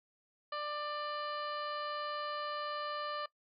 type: harmonic tone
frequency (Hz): 593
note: D5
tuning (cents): +17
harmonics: 1 / 2 / 3 / 4 / 5 / 6 / 7 / 8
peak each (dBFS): -42 / -38 / -47 / -55 / -49 / -60 / -50 / -55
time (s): 0.52-3.26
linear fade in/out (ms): 5
effects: noise-tail reverb RT60 0.1 s tail -21 dB re dry